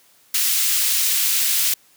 white high-pass noise, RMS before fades -19 dBFS, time 0.34-1.74 s, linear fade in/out 5 ms, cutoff 2400 Hz, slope 12 dB/octave, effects white hiss -55 dBFS RMS until 1.96 s + high-pass 100 Hz 12 dB/octave

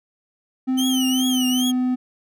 triangle tone with pitch glide, 259.3 to 252.6 Hz, C4 to B3, -15 to +39 cents, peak -16 dBFS, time 0.67-1.96 s, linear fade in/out 20 ms, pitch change -46 cents, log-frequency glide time 1.06-1.52 s
sawtooth tone with vibrato, 3057 Hz, G7, 44 cents flat, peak -20 dBFS, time 0.77-1.72 s, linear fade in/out 20 ms, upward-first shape triangle, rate 2.5 Hz, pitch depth 160 cents each way
effects none

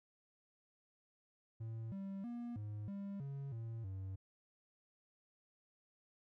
triangle tone with pitch steps, 112.8 / 195.1 / 238.4 / 105.1 / 199 / 138.7 / 114 / 95.6 Hz, A2 / G3 / A#3 / G#2 / G3 / C#3 / A#2 / G2, +44 / -8 / +39 / +21 / +26 / +1 / -38 / -43 cents, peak -40 dBFS, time 1.6-4.16 s, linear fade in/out 10 ms, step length 320 ms, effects none

